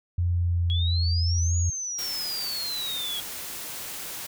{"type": "tone with pitch glide", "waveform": "sine", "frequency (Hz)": [87.5, 84.96], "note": ["F2", "F2"], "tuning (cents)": [4, -47], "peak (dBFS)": -21, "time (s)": [0.18, 1.7], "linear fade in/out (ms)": 5, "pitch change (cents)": -51, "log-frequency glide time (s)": [0.3, 1.05]}
{"type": "exponential two-way sweep", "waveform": "sine", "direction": "up then down", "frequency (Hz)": [3300, 6800, 3300], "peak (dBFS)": -29, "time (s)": [0.7, 3.2], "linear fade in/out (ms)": 0, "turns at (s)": 1.57}
{"type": "noise", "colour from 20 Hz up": "white", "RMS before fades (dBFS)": -36, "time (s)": [1.98, 4.27], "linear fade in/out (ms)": 10}
{"effects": []}